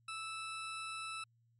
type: tone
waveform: 20% pulse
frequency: 1316 Hz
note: E6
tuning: 3 cents flat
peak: -36 dBFS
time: 0.08-1.24 s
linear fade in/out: 5 ms
effects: added 116 Hz sine -69 dBFS peak until 1.59 s + MP3 48 kbps